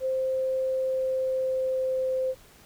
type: tone with pitch glide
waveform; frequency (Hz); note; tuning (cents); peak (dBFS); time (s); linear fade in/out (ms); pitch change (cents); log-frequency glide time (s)
sine; 523.3 to 519.7; C5 to C5; 0 to -12; -24; 0-2.35; 50; -12; 0.69-2.12
effects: pink hiss -54 dBFS RMS until 2.65 s